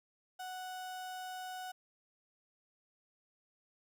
35% pulse tone, 740 Hz, F#5, in tune, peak -40 dBFS, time 0.39-1.72 s, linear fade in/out 10 ms, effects none

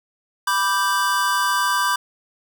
square chord, G major, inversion first, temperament equal, 987.8 / 1174.7 / 1568 Hz, B5 / D6 / G6, 0 / 0 / 0 cents, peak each -23 dBFS, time 0.47-1.96 s, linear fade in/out 5 ms, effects none

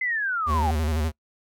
sine linear sweep, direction down, 2070 to 740 Hz, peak -23 dBFS, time 0.01-0.71 s, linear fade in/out 5 ms
square tone with vibrato, 77.78 Hz, D#2, in tune, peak -23 dBFS, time 0.46-1.12 s, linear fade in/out 50 ms, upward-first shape square, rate 12 Hz, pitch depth 66 cents each way
effects noise-tail reverb RT60 0.1 s tail -24 dB re dry

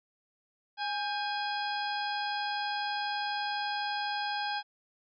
harmonic tone with a mistuned harmonic, 828 Hz, G#5, 5 cents flat, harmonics 1 / 2 / 3 / 4 / 5 / 6, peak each -33 / -37 / -44 / -41 / -45 / -41 dBFS, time 0.77-4.63 s, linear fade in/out 50 ms, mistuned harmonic 2, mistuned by -77 cents, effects none

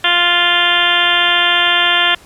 harmonic tone, 349.2 Hz, F4, in tune, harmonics 1 / 2 / 3 / 4 / 5 / 6 / 7 / 8 / 9 / 10, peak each -28 / -21 / -21 / -19 / -17 / -22 / -23 / -19 / -16 / -19 dBFS, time 0.04-2.15 s, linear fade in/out 5 ms, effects pink hiss -43 dBFS RMS until 2.25 s + low-pass 12000 Hz 12 dB/octave

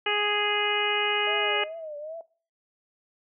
harmonic tone, 415.3 Hz, G#4, in tune, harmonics 1 / 2 / 3 / 4 / 5 / 6 / 7, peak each -30 / -31 / -33 / -32 / -32 / -31 / -30 dBFS, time 0.06-1.64 s, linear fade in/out 5 ms
sine tone with vibrato, 622.3 Hz, D#5, in tune, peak -34 dBFS, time 1.27-2.21 s, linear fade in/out 2 ms, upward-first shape triangle, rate 2.5 Hz, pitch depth 130 cents each way
effects noise-tail reverb RT60 0.4 s tail -20 dB re dry

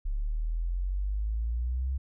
sine exponential sweep, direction up, 34.65 to 67.6 Hz, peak -27 dBFS, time 0.05-1.98 s, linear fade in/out 10 ms, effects none

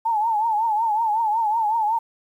sine tone with vibrato, 880 Hz, A5, in tune, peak -18 dBFS, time 0.05-1.99 s, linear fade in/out 10 ms, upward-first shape triangle, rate 5.4 Hz, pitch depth 120 cents each way, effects 9-bit

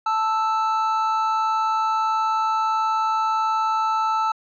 triangle tone pair together, 880 / 1318.5 Hz, A5 / E6, 0 / 0 cents, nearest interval perfect fifth, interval 700 cents, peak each -20 dBFS, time 0.06-4.32 s, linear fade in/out 5 ms, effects resampled to 16000 Hz

